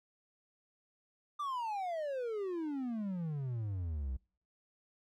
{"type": "exponential sweep", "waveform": "triangle", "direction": "down", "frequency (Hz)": [1203, 61], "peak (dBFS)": -33, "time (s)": [1.39, 4.17], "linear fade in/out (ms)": 10, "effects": ["noise-tail reverb RT60 0.5 s tail -26 dB re dry"]}